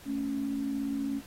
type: tone pair together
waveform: sine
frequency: 220 / 277.2 Hz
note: A3 / C#4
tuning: 0 / 0 cents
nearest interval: major third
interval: 400 cents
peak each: -36 / -30 dBFS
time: 0.05-1.22 s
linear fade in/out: 50 ms
effects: pink hiss -52 dBFS RMS until 1.26 s + AAC 48 kbps